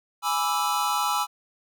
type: chord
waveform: square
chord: E dominant seventh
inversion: first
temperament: equal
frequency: 830.6 / 987.8 / 1174.7 / 1318.5 Hz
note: G#5 / B5 / D6 / E6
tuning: 0 / 0 / 0 / 0 cents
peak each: -29 / -29 / -32 / -28 dBFS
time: 0.22-1.27 s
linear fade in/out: 50 ms
effects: none